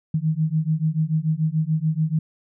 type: beating tone pair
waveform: sine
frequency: 154.1 / 161 Hz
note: D#3 / E3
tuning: -16 / -41 cents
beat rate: 6.9 Hz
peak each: -22 dBFS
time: 0.14-2.19 s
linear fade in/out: 5 ms
effects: none